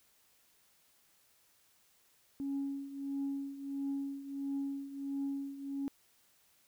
sine tone with tremolo, 277.2 Hz, C#4, in tune, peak -31 dBFS, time 2.4-5.88 s, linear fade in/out 0 ms, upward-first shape triangle, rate 1.5 Hz, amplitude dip 80%, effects tanh soft clip ceiling -30 dBFS + white hiss -69 dBFS RMS until 6.67 s

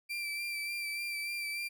35% pulse tone with vibrato, 2349 Hz, D7, in tune, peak -33 dBFS, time 0.09-1.69 s, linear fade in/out 20 ms, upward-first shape sine, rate 3.4 Hz, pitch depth 25 cents each way, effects none

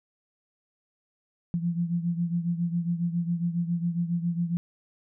sine beating tone pair, 170 / 177.3 Hz, F3 / F3, -46 / +26 cents, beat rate 7.3 Hz, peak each -26 / -31 dBFS, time 1.54-4.57 s, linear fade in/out 0 ms, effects none

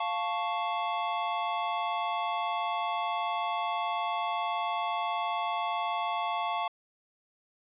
square chord, F augmented, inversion none, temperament equal, 698.5 / 880 / 1108.7 Hz, F5 / A5 / C#6, 0 / 0 / 0 cents, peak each -34 dBFS, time 0-6.68 s, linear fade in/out 5 ms, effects resampled to 8000 Hz

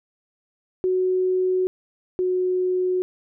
sine tone pair in turn, 370 / 366.6 Hz, F#4 / F#4, 0 / -16 cents, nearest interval unison, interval 16 cents, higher first, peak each -18 / -19 dBFS, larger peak first, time 0.84-1.67 / 2.19-3.02 s, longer neither, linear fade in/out 0 ms, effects none

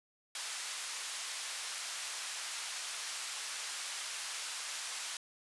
white band-pass noise, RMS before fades -41 dBFS, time 0.35-5.17 s, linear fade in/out 2 ms, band 990 to 8500 Hz, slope 12 dB/octave, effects resampled to 24000 Hz

